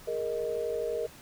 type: chord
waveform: sine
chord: Ab suspended second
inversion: none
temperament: just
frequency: 415.3 / 467.2 / 623 Hz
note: Ab4 / Bb4 / Eb5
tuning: 0 / +4 / +2 cents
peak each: -36 / -31 / -35 dBFS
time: 0.07-1.07 s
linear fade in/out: 10 ms
effects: pink hiss -51 dBFS RMS until 1.21 s